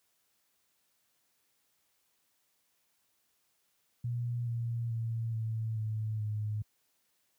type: tone with pitch steps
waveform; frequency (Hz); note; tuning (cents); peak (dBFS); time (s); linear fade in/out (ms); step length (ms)
sine; 120 / 117.12 / 114.32 / 111.58 / 108.9 / 106.29; B2 / A#2 / A#2 / A2 / A2 / G#2; -49 / +9 / -33 / +25 / -17 / +41; -31; 4.04-6.62; 5; 430
effects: white hiss -75 dBFS RMS until 7.38 s + high-pass 60 Hz 12 dB/octave